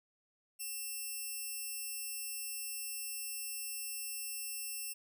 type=tone; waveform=5% pulse; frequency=2700 Hz; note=E7; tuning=41 cents sharp; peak=-30 dBFS; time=0.59-4.94 s; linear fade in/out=20 ms; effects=none